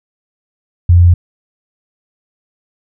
sine tone, 87.31 Hz, F2, in tune, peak -3 dBFS, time 0.89-1.14 s, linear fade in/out 5 ms, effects none

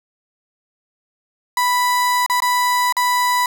35% pulse tone with dropouts, 987.8 Hz, B5, in tune, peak -13 dBFS, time 1.57-3.46 s, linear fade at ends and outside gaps 2 ms, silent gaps 2.263-2.298 / 2.403-2.421 / 2.925-2.967 s, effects none

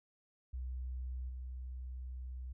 sine tone with level steps, 63.2 Hz, B1, 41 cents sharp, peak -38 / -41 dBFS, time 0.53-2.53 s, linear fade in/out 10 ms, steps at 1.29 s, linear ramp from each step 5 ms, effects none

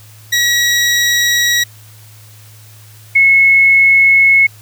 20% pulse / sine tone pair in turn, 1916 / 2186 Hz, A#6 / C#7, +47 / -25 cents, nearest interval major second, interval 228 cents, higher second, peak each -5 dBFS, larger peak neither, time 0.32-1.64 / 3.15-4.47 s, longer neither, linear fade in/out 10 ms, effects added 107 Hz sine -38 dBFS peak until 4.61 s + white hiss -43 dBFS RMS until 4.61 s

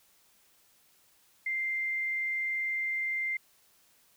sine tone, 2093 Hz, C7, in tune, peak -29 dBFS, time 1.46-3.37 s, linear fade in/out 5 ms, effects white hiss -65 dBFS RMS until 4.16 s

